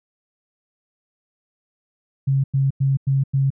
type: tone bursts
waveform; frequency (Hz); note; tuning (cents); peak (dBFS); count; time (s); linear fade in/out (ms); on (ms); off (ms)
sine; 136.1; C#3; -31; -15; 5; 2.27-3.504; 10; 170; 96
effects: none